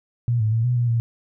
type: tone with pitch steps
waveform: sine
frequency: 119.4 / 108.6 / 113.6 / 123.5 / 120.3 / 116.2 Hz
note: A#2 / A2 / A#2 / B2 / B2 / A#2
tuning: +42 / -22 / -44 / 0 / -45 / -5 cents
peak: -17 dBFS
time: 0.28-1 s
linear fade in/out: 0 ms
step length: 120 ms
effects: none